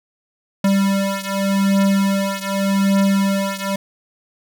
square beating tone pair, 196 / 196.85 Hz, G3 / G3, 0 / +8 cents, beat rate 0.85 Hz, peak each -18 / -20 dBFS, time 0.64-3.76 s, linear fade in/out 5 ms, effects none

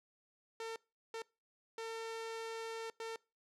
sawtooth tone bursts at uneven times, 452 Hz, A4, 47 cents sharp, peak -37 dBFS, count 4, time 0.6-0.76 / 1.14-1.22 / 1.78-2.9 / 3-3.16 s, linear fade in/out 2 ms, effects noise-tail reverb RT60 0.3 s tail -24 dB re dry + low-pass 8000 Hz 12 dB/octave

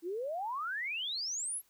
sine exponential sweep, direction up, 321.2 to 11780 Hz, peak -34 dBFS, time 0.02-1.62 s, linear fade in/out 50 ms, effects white hiss -70 dBFS RMS until 1.69 s

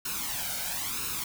white noise with flanger, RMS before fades -33 dBFS, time 0.05-1.24 s, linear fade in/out 5 ms, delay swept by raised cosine 0.74 to 1.36 ms, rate 1 Hz, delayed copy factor +0.75, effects none

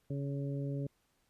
harmonic tone, 140 Hz, C#3, 18 cents sharp, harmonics 1 / 2 / 3 / 4, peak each -35 / -41 / -45 / -47 dBFS, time 0.1-0.87 s, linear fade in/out 5 ms, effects pink hiss -75 dBFS RMS until 1.29 s + resampled to 32000 Hz

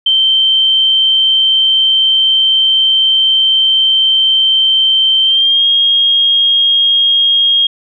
sine tone with pitch glide, 3118 to 3254 Hz, G7 to G#7, -10 to -36 cents, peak -7 dBFS, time 0.06-7.67 s, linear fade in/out 5 ms, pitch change +74 cents, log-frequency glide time 5.23-5.65 s, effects none

